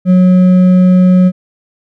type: tone with hard clipping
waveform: triangle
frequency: 182.8 Hz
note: F#3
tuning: 21 cents flat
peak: -5 dBFS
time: 0.05-1.32 s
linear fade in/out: 50 ms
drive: 8 dB
effects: none